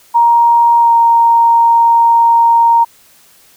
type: tone with pitch glide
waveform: sine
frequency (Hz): 938 to 929.4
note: A#5 to A#5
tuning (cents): +11 to -5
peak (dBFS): -5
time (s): 0.14-2.85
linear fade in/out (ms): 20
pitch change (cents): -16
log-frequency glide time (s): 0.78-0.93
effects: white hiss -46 dBFS RMS until 3.56 s